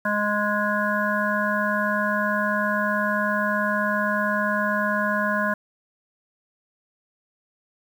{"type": "harmonic tone", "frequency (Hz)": 207.7, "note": "G#3", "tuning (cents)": 0, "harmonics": [1, 3, 5, 7, 8], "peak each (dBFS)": [-27, -27, -27, -27, -27], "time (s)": [0.05, 5.54], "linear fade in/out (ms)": 5, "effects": ["8-bit"]}